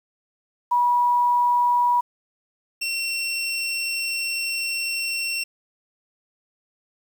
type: tone pair in turn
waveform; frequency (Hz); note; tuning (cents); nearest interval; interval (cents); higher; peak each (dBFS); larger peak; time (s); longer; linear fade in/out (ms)
sine / 25% pulse; 970 / 2718; B5 / F7; -31 / -48; octave + tritone; 1783; second; -16 / -20; first; 0.71-2.01 / 2.81-5.44; second; 10
effects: 8-bit